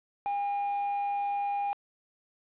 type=tone; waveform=triangle; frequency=809 Hz; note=G#5; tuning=46 cents flat; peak=-26 dBFS; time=0.26-1.73 s; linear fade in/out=0 ms; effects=resampled to 8000 Hz + 9-bit